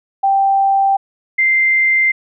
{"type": "tone pair in turn", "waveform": "sine", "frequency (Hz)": [784, 2088], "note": ["G5", "C7"], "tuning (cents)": [0, -4], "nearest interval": "octave + perfect fourth", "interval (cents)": 1696, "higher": "second", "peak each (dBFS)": -10, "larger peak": "neither", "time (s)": [[0.23, 0.97], [1.38, 2.12]], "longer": "neither", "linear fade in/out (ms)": 10, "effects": []}